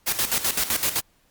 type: noise with tremolo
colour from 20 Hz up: white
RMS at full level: -22 dBFS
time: 0.06-1.01 s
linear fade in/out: 20 ms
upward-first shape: square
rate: 7.8 Hz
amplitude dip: 70%
effects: pink hiss -63 dBFS RMS until 1.3 s + Opus 48 kbps